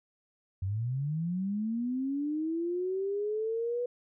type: linear sweep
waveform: sine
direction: up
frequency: 90.5 to 492.3 Hz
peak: -29 dBFS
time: 0.62-3.86 s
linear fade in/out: 5 ms
effects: none